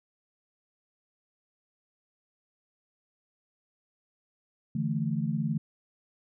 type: chord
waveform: sine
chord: D suspended second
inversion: none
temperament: just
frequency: 146.83 / 165.19 / 220.2 Hz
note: D3 / E3 / A3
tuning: 0 / +4 / +2 cents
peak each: -31 dBFS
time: 4.75-5.58 s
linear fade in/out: 5 ms
effects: none